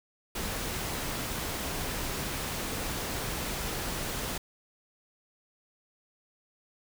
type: noise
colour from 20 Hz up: pink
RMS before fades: -34 dBFS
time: 0.35-4.38 s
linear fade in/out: 5 ms
effects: none